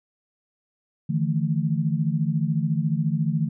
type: chord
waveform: sine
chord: D suspended second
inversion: none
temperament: equal with one note detuned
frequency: 150.7 / 164.81 / 220 Hz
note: D3 / E3 / A3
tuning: +45 / 0 / 0 cents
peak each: -24 / -24 / -28 dBFS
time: 1.09-3.49 s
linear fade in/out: 10 ms
effects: none